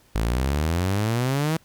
sawtooth exponential sweep, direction up, 52.5 to 164.81 Hz, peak -17 dBFS, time 0.15-1.57 s, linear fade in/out 5 ms, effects pink hiss -58 dBFS RMS until 1.64 s

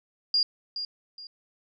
sine tone with echo, 4822 Hz, D8, 45 cents sharp, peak -20 dBFS, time 0.34-0.43 s, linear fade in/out 2 ms, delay 420 ms, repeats 2, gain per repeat -10 dB, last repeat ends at 1.27 s, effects none

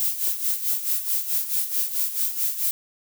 violet noise with tremolo, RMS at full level -22 dBFS, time 0-2.71 s, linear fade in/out 0 ms, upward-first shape sine, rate 4.6 Hz, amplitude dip 70%, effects none

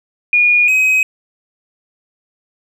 sine / triangle tone pair in turn, 2440 / 2530 Hz, D#7 / D#7, -34 / +28 cents, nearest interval minor second, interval 62 cents, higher second, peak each -8 dBFS, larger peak neither, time 0.33-0.68 / 0.68-1.03 s, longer neither, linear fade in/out 2 ms, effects none

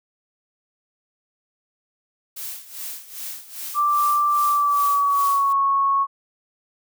blue noise with tremolo, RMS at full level -31 dBFS, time 2.36-5.53 s, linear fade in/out 10 ms, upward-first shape sine, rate 2.5 Hz, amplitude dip 80%
sine tone with pitch glide, 1174.7 to 1102.4 Hz, D6 to C#6, 0 to -10 cents, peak -16 dBFS, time 3.74-6.07 s, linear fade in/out 50 ms, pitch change -110 cents, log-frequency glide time 4.42-5.58 s
effects none

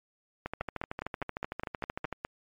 two click trains, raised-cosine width 0.5 ms, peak -18 / -19 dBFS, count 9 / 23, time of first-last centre 0.61-2.249 / 0.46-2.127 s, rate 4.88 / 13.2 Hz, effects MP3 64 kbps

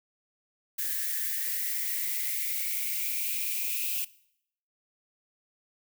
violet noise with high-pass filter sweep, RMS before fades -31 dBFS, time 0.78-4.05 s, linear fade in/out 10 ms, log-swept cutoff 1700 to 2600 Hz, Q 8.4, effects noise-tail reverb RT60 0.7 s tail -20 dB re dry

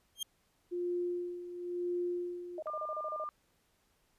sawtooth tone with exponential growth, 3199 Hz, G7, 34 cents sharp, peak -28 dBFS, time 0.15-0.23 s, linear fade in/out 5 ms, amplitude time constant 16 ms
sine tone with tremolo, 352.8 Hz, F4, 18 cents sharp, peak -31 dBFS, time 0.71-2.6 s, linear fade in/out 20 ms, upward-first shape sine, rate 0.98 Hz, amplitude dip 70%
sine tone bursts, 622.3 Hz, D#5, in tune, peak -37 dBFS, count 9, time 2.58-3.24 s, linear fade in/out 2 ms, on 44 ms, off 33 ms
sine tone, 1200 Hz, D6, 37 cents sharp, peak -37 dBFS, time 2.67-3.29 s, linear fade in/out 0 ms
effects pink hiss -73 dBFS RMS until 4.18 s + resampled to 32000 Hz

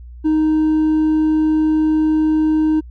sine tone with hard clipping, 311.1 Hz, D#4, in tune, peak -13 dBFS, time 0.24-2.81 s, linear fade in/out 20 ms, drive 2 dB, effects added 60 Hz sine -33 dBFS peak until 2.9 s

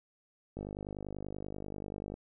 click train, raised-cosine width 2 ms, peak -27 dBFS, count 80, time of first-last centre 0.57-2.141 s, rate 50.3 Hz, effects none

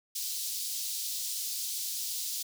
pink high-pass noise, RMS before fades -35 dBFS, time 0.15-2.43 s, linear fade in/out 10 ms, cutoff 4100 Hz, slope 24 dB/octave, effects none

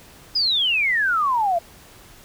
sine exponential sweep, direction down, 5080 to 657 Hz, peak -17 dBFS, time 0.35-1.59 s, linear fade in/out 10 ms, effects pink hiss -47 dBFS RMS until 2.24 s

